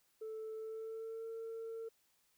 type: tone with pitch glide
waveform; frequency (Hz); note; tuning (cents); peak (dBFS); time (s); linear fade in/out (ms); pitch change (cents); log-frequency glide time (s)
sine; 439.2 to 452.6; A4 to A4; -3 to +49; -40; 0.21-1.89; 10; +52; 0.55-1.27
effects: tanh soft clip ceiling -40 dBFS + white hiss -75 dBFS RMS until 2.37 s